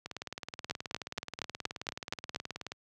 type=two click trains; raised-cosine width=0.2 ms; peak=-21 / -14 dBFS; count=51 / 8; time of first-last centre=0.06-2.72 / 0.71-2.361 s; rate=18.8 / 4.24 Hz; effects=high-pass 80 Hz 12 dB/octave